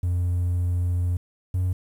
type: tone pair in turn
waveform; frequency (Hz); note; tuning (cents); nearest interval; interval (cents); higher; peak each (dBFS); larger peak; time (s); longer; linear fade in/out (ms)
triangle; 88.6 / 91.46; F2 / F#2; +25 / -20; minor second; 55; second; -18; neither; 0.03-1.17 / 1.54-1.73; first; 5
effects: tanh soft clip ceiling -15 dBFS + 9-bit